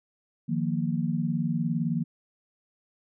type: chord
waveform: sine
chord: Eb suspended second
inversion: none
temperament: just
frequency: 155.56 / 175.01 / 233.3 Hz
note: Eb3 / F3 / Bb3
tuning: 0 / +4 / +2 cents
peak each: -29 dBFS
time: 0.48-2.04 s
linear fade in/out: 20 ms
effects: none